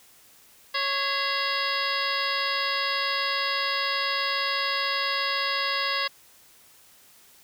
harmonic tone with a mistuned harmonic, 553 Hz, C#5, 4 cents flat, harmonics 1 / 2 / 3 / 4 / 5 / 6 / 7 / 8 / 9, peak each -36 / -30 / -32 / -32 / -34 / -34 / -35 / -34 / -33 dBFS, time 0.74-6.08 s, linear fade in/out 10 ms, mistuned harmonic 4, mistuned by -140 cents, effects white hiss -55 dBFS RMS until 7.43 s

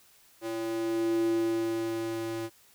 square tone with high-pass filter sweep, 113 Hz, A2, 47 cents sharp, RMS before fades -30 dBFS, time 0.41-2.5 s, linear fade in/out 50 ms, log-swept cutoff 410 to 250 Hz, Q 6.3, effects white hiss -60 dBFS RMS until 2.74 s

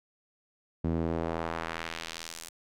sawtooth tone with band-pass filter sweep, 82.41 Hz, E2, in tune, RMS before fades -34 dBFS, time 0.84-2.49 s, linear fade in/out 5 ms, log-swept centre 220 to 9400 Hz, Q 0.92, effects none

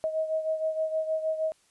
sine beating tone pair, 632 / 638.4 Hz, D#5 / D#5, +27 / +44 cents, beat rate 6.4 Hz, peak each -27 / -33 dBFS, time 0.04-1.52 s, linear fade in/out 0 ms, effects white hiss -65 dBFS RMS until 1.7 s + resampled to 24000 Hz

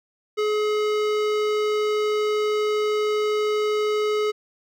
sine tone with hard clipping, 423.7 Hz, G#4, 35 cents sharp, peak -22 dBFS, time 0.37-4.32 s, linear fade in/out 20 ms, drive 18 dB, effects none

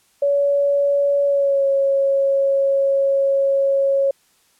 sine tone with pitch glide, 566 to 549.6 Hz, C#5 to C#5, +36 to -15 cents, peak -14 dBFS, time 0.22-4.11 s, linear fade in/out 5 ms, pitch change -51 cents, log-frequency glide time 1.25-1.66 s, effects white hiss -59 dBFS RMS until 4.59 s + low-pass 12000 Hz 12 dB/octave

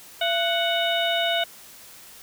harmonic tone with a mistuned harmonic, 740 Hz, F#5, in tune, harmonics 1 / 2 / 3 / 4 / 5, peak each -24 / -29 / -31 / -27 / -28 dBFS, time 0.21-1.44 s, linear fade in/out 5 ms, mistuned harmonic 1, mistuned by -150 cents, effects white hiss -46 dBFS RMS until 2.22 s

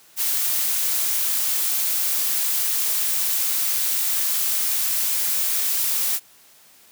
blue noise, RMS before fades -22 dBFS, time 0.16-6.2 s, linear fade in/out 50 ms, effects white hiss -52 dBFS RMS until 6.91 s + high-pass 100 Hz 12 dB/octave

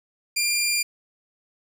15% pulse tone, 2394 Hz, D7, 33 cents sharp, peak -14 dBFS, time 0.36-0.83 s, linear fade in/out 10 ms, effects none

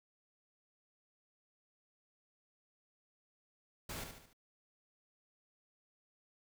pink noise with echo, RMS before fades -44 dBFS, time 3.89-4.04 s, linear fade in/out 5 ms, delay 73 ms, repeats 4, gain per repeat -6 dB, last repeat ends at 4.332 s, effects none

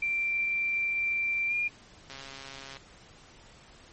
sine tone with pitch glide, 2356 to 2411 Hz, D7 to D7, +5 to +45 cents, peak -26 dBFS, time 0.02-1.68 s, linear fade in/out 5 ms, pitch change +40 cents, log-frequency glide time 1.48-1.53 s
click train, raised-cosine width 0.2 ms, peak -26 dBFS, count 92, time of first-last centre 2.1-2.769 s, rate 136 Hz
effects pink hiss -54 dBFS RMS until 3.92 s + MP3 32 kbps

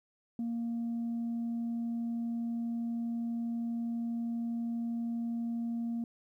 sine tone, 233.1 Hz, A#3, in tune, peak -30 dBFS, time 0.39-6.04 s, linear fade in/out 2 ms, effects tanh soft clip ceiling -30 dBFS + 12-bit

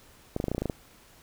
clicks, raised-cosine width 2 ms, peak -15 dBFS, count 10, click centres 0.364 / 0.401 / 0.441 / 0.483 / 0.516 / 0.548 / 0.581 / 0.62 / 0.657 / 0.698 s, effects pink hiss -56 dBFS RMS until 1.22 s

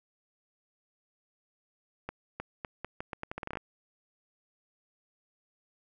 accelerating click train, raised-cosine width 0.5 ms, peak -21 dBFS, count 15, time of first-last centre 2.09-3.572 s, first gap 310 ms, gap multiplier 0.8, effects none

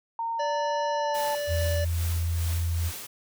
sine tone with pitch glide, 918 to 880.6 Hz, A#5 to A5, -27 to +1 cents, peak -27 dBFS, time 0.19-1.35 s, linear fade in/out 2 ms, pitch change -72 cents, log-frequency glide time 0.9-1.23 s
harmonic tone, 583 Hz, D5, 13 cents flat, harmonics 1 / 3 / 5 / 7 / 9 / 10, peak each -28 / -38 / -42 / -45 / -47 / -48 dBFS, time 0.39-1.85 s, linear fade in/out 10 ms
white noise with tremolo, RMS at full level -37 dBFS, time 1.14-3.07 s, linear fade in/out 10 ms, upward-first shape sine, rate 2.4 Hz, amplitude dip 50%
sine tone, 84.1 Hz, E2, 35 cents sharp, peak -24 dBFS, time 1.47-2.92 s, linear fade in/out 50 ms
effects none

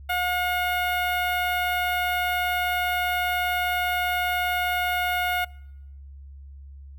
15% pulse tone with notch filter, 719 Hz, F#5, 50 cents flat, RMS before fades -25 dBFS, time 0.09-5.45 s, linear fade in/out 10 ms, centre 6700 Hz, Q 0.78, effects noise-tail reverb RT60 0.9 s tail -26 dB re dry + added 69 Hz sine -40 dBFS peak until 6.98 s

